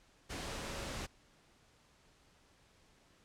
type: tone in noise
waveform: sine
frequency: 554.4 Hz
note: C#5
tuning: in tune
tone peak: -52 dBFS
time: 0.42-0.97 s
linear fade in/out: 20 ms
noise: pink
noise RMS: -42 dBFS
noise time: 0.29-1.07 s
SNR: -13 dB
effects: pink hiss -67 dBFS RMS until 3.24 s + low-pass 8000 Hz 12 dB/octave